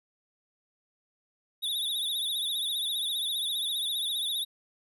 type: tone with vibrato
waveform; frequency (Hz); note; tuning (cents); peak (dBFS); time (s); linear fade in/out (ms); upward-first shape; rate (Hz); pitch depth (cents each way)
square; 3620; A7; +48; -29; 1.62-4.45; 20; sine; 15; 99
effects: none